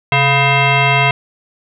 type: tone with frequency modulation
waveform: sine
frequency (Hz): 990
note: B5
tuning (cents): +4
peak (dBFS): -9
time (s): 0.12-1.11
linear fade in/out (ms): 2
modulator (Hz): 562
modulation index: 3.4
effects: none